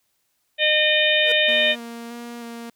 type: harmonic tone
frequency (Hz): 610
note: D#5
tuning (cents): -34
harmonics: 1 / 3 / 4 / 5 / 6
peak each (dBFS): -22 / -22 / -22 / -22 / -22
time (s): 0.58-1.76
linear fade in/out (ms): 50
type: tone with exponential growth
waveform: 45% pulse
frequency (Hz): 483.8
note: B4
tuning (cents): -36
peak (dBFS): -25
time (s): 1.17-1.32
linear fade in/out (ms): 2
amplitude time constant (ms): 31
type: tone with vibrato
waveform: sawtooth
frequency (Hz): 235.4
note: A#3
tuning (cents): +17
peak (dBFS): -29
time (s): 1.48-2.7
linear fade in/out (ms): 5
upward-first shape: square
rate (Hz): 1.6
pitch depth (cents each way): 14
effects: white hiss -70 dBFS RMS until 2.75 s